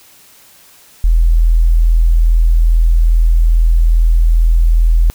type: tone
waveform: sine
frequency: 41.2 Hz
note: E1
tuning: in tune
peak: -6 dBFS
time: 1.04-5.1 s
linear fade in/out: 0 ms
effects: white hiss -44 dBFS RMS until 5.14 s